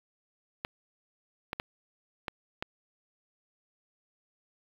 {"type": "clicks", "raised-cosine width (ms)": 0.3, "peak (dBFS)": -16, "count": 5, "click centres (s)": [0.649, 1.531, 1.599, 2.282, 2.625], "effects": ["low-pass 4000 Hz 12 dB/octave", "7-bit"]}